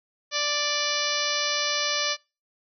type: harmonic tone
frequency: 587.3 Hz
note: D5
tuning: in tune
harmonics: 1 / 2 / 3 / 4 / 5 / 6 / 7 / 8 / 9 / 10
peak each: -33 / -33 / -33 / -33 / -33 / -33 / -33 / -33 / -33 / -33 dBFS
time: 0.31-2.17 s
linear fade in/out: 50 ms
effects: noise-tail reverb RT60 0.3 s tail -25 dB re dry